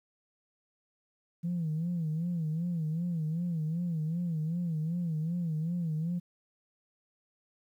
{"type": "tone with vibrato", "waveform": "sine", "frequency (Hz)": 164.9, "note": "E3", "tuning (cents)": 1, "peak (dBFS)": -28, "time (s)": [1.43, 6.2], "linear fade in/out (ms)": 20, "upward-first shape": "sine", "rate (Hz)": 2.6, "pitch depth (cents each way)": 120, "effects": ["tanh soft clip ceiling -26 dBFS", "11-bit"]}